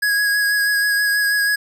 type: tone with vibrato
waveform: square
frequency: 1660 Hz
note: G#6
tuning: 1 cent flat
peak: -16 dBFS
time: 0.02-1.56 s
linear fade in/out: 10 ms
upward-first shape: sine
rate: 6.2 Hz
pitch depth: 18 cents each way
effects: none